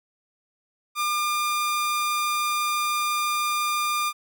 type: tone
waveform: sawtooth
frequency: 1202 Hz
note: D6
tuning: 40 cents sharp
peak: -19 dBFS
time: 0.95-4.13 s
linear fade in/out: 50 ms
effects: none